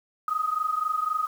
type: tone pair together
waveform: sine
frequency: 1244.5 / 1268.4 Hz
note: D#6 / D#6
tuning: 0 / +33 cents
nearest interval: unison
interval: 33 cents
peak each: -26 / -28 dBFS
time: 0.28-1.27 s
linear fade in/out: 2 ms
effects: 8-bit